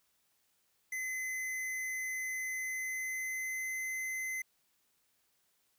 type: tone with pitch glide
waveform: square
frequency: 2039 to 2051 Hz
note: C7 to C7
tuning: -45 to -35 cents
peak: -36 dBFS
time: 0.92-4.42 s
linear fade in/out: 5 ms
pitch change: +10 cents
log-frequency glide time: 2.45-3.8 s
effects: white hiss -75 dBFS RMS until 5.78 s